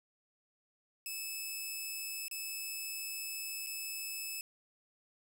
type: tone with dropouts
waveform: 10% pulse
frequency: 2606 Hz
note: E7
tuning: 20 cents flat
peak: -30 dBFS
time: 1.06-4.41 s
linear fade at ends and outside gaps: 1 ms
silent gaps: 2.282-2.312 / 3.664-3.669 s
effects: none